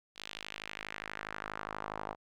sawtooth tone with band-pass filter sweep, 52.3 Hz, G#1, 13 cents sharp, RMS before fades -43 dBFS, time 0.15-2.16 s, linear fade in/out 50 ms, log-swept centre 3600 to 870 Hz, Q 1.8, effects none

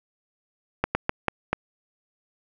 slowing click train, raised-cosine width 0.5 ms, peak -6 dBFS, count 5, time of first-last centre 0.84-1.53 s, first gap 110 ms, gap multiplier 1.31, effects none

